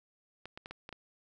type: clicks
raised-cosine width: 0.3 ms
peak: -28 dBFS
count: 6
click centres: 0.456 / 0.575 / 0.659 / 0.71 / 0.891 / 0.927 s
effects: none